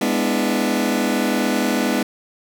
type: chord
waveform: sawtooth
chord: E dominant seventh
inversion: first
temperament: just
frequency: 206 / 247.2 / 296.7 / 329.6 Hz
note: G#3 / B3 / D4 / E4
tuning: -14 / +2 / +18 / 0 cents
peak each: -19 / -17 / -20 / -22 dBFS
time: 0.01-2.03 s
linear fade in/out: 5 ms
effects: none